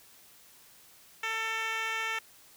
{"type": "tone with band-pass filter", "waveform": "10% pulse", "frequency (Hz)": 446.4, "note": "A4", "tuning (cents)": 25, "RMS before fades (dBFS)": -33, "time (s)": [1.23, 2.19], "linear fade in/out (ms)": 5, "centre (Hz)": 2300, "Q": 1, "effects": ["white hiss -57 dBFS RMS until 2.56 s"]}